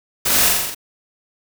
white noise with echo, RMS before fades -18 dBFS, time 0.25-0.49 s, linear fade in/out 10 ms, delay 43 ms, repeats 6, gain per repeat -2 dB, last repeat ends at 0.748 s, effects none

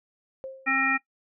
sine tone with exponential decay, 531 Hz, C5, 25 cents sharp, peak -31 dBFS, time 0.44-0.85 s, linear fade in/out 0 ms, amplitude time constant 89 ms
harmonic tone, 267.5 Hz, C4, 38 cents sharp, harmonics 1 / 3 / 5 / 7 / 9, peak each -31 / -33 / -28 / -26 / -26 dBFS, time 0.66-0.98 s, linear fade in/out 20 ms
effects noise-tail reverb RT60 0.1 s tail -18 dB re dry

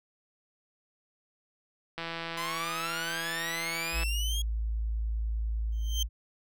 click train, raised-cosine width 0.3 ms, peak -20 dBFS, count 342, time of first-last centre 1.98-4.034 s, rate 166 Hz
sawtooth exponential sweep, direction up, 1003 to 3322 Hz, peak -30 dBFS, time 2.37-4.42 s, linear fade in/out 5 ms
sine tone, 55 Hz, A1, in tune, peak -28 dBFS, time 3.92-6.09 s, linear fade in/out 50 ms
30% pulse tone with exponential growth, 3136 Hz, G7, in tune, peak -24 dBFS, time 5.72-6.03 s, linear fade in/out 5 ms, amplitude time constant 67 ms
effects none

